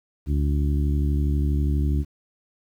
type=harmonic tone; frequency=72.3 Hz; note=D2; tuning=27 cents flat; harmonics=1 / 2 / 3 / 4 / 5; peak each=-20 / -27 / -33 / -31 / -38 dBFS; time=0.26-2.05 s; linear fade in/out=50 ms; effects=9-bit